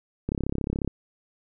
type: click train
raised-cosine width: 3 ms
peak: -14 dBFS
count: 21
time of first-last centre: 0.29-0.877 s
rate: 34.1 Hz
effects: none